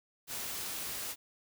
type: noise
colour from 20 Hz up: white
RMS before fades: -39 dBFS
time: 0.27-1.16 s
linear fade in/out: 50 ms
effects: none